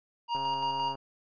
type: tone with tremolo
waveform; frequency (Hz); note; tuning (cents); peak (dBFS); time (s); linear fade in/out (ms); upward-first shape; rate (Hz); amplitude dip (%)
square; 943; A#5; +20; -28; 0.28-0.96; 50; square; 5.8; 30
type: click train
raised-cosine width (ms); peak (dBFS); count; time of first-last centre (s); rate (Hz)
1; -29; 83; 0.35-0.953; 136
effects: resampled to 11025 Hz